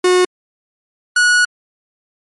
45% pulse tone pair in turn, 363.6 / 1462.8 Hz, F#4 / F#6, -30 / -20 cents, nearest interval 2 octaves, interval 2410 cents, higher second, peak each -9 dBFS, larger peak neither, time 0.04-0.25 / 1.16-1.45 s, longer second, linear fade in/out 5 ms, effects MP3 48 kbps

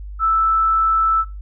sine tone, 1318.5 Hz, E6, in tune, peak -13 dBFS, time 0.19-1.25 s, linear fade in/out 50 ms, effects noise-tail reverb RT60 0.2 s tail -17 dB re dry + added 50 Hz sine -29 dBFS peak until 1.41 s

